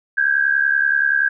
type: tone pair together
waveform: sine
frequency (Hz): 1568 / 1638.5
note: G6 / G#6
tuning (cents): 0 / -24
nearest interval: minor second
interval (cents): 76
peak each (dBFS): -17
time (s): 0.17-1.29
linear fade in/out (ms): 10
effects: none